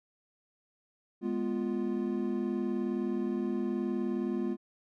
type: chord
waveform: triangle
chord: F diminished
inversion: first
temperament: equal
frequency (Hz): 207.7 / 246.9 / 349.2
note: Ab3 / Cb4 / F4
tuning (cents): 0 / 0 / 0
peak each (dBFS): -32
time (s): 1.21-4.57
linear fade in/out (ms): 50
effects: none